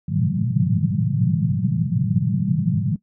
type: band-pass noise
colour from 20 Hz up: white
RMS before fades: -20 dBFS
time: 0.08-2.96 s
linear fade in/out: 5 ms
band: 100 to 200 Hz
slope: 96 dB/octave
effects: noise-tail reverb RT60 0.1 s tail -19 dB re dry